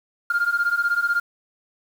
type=beating tone pair; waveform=sine; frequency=1396.9 / 1412.9 Hz; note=F6 / F6; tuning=0 / +20 cents; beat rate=16 Hz; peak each=-21 / -20 dBFS; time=0.3-1.2 s; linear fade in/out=5 ms; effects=tanh soft clip ceiling -14 dBFS + 7-bit